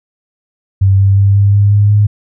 sine tone with pitch steps, 97 / 98.13 / 99.27 / 100.42 / 101.59 / 102.77 / 103.96 Hz, G2 / G2 / G2 / G2 / G#2 / G#2 / G#2, -18 / +2 / +22 / +42 / -38 / -18 / +2 cents, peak -5 dBFS, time 0.81-2.07 s, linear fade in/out 10 ms, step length 180 ms, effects none

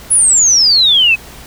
sine exponential sweep, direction down, 10548 to 2515 Hz, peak -6 dBFS, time 0.1-1.16 s, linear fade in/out 20 ms, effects added 60 Hz sine -41 dBFS peak until 1.46 s + pink hiss -35 dBFS RMS until 1.46 s

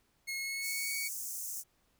sawtooth tone with pitch glide, 2166 to 2244 Hz, C#7 to C#7, -41 to +21 cents, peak -32 dBFS, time 0.27-1.09 s, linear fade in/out 20 ms, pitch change +62 cents, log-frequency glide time 0.37-0.94 s
pink high-pass noise, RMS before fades -40 dBFS, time 0.61-1.64 s, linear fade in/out 50 ms, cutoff 6000 Hz, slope 48 dB/octave
effects pink hiss -73 dBFS RMS until 1.99 s

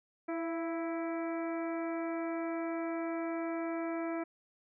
harmonic tone with a mistuned harmonic, 329.6 Hz, E4, in tune, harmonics 1 / 2 / 3 / 4 / 5 / 6 / 7, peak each -35 / -39 / -47 / -46 / -51 / -52 / -50 dBFS, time 0.28-4.24 s, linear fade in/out 10 ms, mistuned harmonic 2, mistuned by +30 cents, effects none

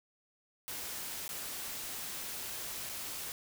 white noise with dropouts, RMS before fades -41 dBFS, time 0.68-3.32 s, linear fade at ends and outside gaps 0 ms, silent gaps 1.279-1.291 / 2.891-2.896 s, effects none

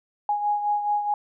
sine beating tone pair, 828 / 832.7 Hz, G#5 / G#5, -5 / +4 cents, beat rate 4.7 Hz, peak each -22 / -30 dBFS, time 0.29-1.14 s, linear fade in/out 2 ms, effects none

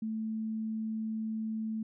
sine tone, 220 Hz, A3, in tune, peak -32 dBFS, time 0.02-1.83 s, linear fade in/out 5 ms, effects none

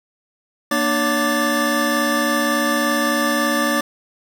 square tone cluster, 236.1 / 299.6 / 566 / 1175 / 1756 Hz, A#3 / D4 / C#5 / D6 / A6, +22 / +35 / +36 / +1 / -4 cents, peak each -24 dBFS, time 0.71-3.81 s, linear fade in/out 5 ms, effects none

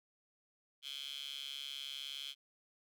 15% pulse tone with high-pass filter, 139.5 Hz, C#3, 11 cents sharp, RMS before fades -45 dBFS, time 0.82-2.35 s, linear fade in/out 50 ms, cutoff 3200 Hz, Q 7.2, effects none

